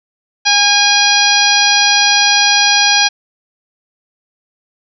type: harmonic tone with a mistuned harmonic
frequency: 820 Hz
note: G#5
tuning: 22 cents flat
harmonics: 1 / 2 / 3 / 4 / 5 / 6 / 7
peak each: -16 / -16 / -16 / -16 / -16 / -16 / -16 dBFS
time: 0.45-3.09 s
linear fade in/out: 20 ms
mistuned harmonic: 2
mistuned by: -16 cents
effects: none